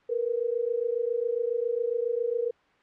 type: tone pair together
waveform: sine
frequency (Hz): 460 / 487.3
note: A#4 / B4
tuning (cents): -23 / -23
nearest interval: minor second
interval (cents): 100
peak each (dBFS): -28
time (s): 0.09-2.51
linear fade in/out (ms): 10
effects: white hiss -62 dBFS RMS until 2.82 s + low-pass 2000 Hz 12 dB/octave